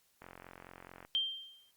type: click train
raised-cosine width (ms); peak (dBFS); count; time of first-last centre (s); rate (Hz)
0.5; -34; 38; 0.22-1.05; 44.6
type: tone with exponential decay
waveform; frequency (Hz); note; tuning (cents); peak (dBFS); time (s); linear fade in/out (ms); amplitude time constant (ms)
sine; 3159; G7; +13; -27; 1.15-1.71; 0; 120
effects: white hiss -72 dBFS RMS until 1.76 s + Opus 48 kbps